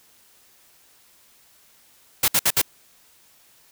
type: noise bursts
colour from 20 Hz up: white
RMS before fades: -18 dBFS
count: 4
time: 2.23-2.617 s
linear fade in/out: 5 ms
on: 51 ms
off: 61 ms
effects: white hiss -56 dBFS RMS until 3.71 s